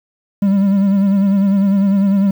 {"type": "tone with vibrato", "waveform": "triangle", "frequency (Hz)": 197.4, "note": "G3", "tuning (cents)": 12, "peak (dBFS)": -8, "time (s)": [0.42, 2.31], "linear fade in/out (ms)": 5, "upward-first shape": "sine", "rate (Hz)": 10, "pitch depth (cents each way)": 47, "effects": ["7-bit"]}